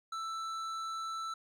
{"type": "tone with hard clipping", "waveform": "sine", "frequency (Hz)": 1325, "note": "E6", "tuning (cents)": 9, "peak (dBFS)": -38, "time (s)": [0.12, 1.34], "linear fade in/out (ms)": 5, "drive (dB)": 10, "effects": []}